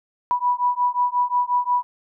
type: beating tone pair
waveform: sine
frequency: 979 / 984.6 Hz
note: B5 / B5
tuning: -15 / -6 cents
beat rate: 5.6 Hz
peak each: -21 dBFS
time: 0.31-1.83 s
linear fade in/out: 0 ms
effects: none